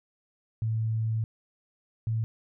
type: tone pair in turn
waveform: sine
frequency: 111.3 / 112.07 Hz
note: A2 / A2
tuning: +20 / +32 cents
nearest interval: unison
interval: 12 cents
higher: second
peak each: -25 dBFS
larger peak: neither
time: 0.62-1.24 / 2.07-2.24 s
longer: first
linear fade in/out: 0 ms
effects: none